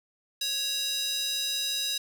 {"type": "tone with high-pass filter", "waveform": "square", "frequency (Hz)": 554.4, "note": "C#5", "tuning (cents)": 0, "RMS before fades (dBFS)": -30, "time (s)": [0.41, 1.98], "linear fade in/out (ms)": 5, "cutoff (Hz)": 4100, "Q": 2.8, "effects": []}